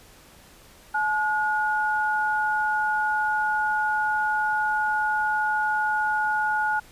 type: tone pair together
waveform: sine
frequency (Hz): 856 / 1442.5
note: A5 / F#6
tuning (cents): -48 / -44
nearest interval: major sixth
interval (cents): 904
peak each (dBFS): -24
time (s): 0.94-6.8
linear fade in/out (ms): 10
effects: pink hiss -51 dBFS RMS until 6.91 s + resampled to 32000 Hz